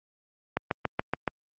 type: click train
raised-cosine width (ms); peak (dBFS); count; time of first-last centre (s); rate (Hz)
0.5; -10; 6; 0.57-1.277; 7.07
effects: high-pass 80 Hz 12 dB/octave + Opus 48 kbps